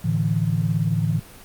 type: chord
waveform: sine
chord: A suspended fourth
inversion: none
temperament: equal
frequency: 110 / 146.83 / 164.81 Hz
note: A2 / D3 / E3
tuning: 0 / 0 / 0 cents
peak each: -23 / -24 / -22 dBFS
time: 0.04-1.2 s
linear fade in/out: 10 ms
effects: pink hiss -44 dBFS RMS until 1.44 s + Opus 24 kbps